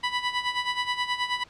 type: tone with tremolo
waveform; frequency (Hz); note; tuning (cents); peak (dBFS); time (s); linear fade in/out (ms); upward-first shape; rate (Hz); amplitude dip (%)
15% pulse; 987.8; B5; 0; -16; 0.03-1.44; 10; sine; 9.4; 75
effects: pink hiss -54 dBFS RMS until 1.49 s + low-pass 5000 Hz 12 dB/octave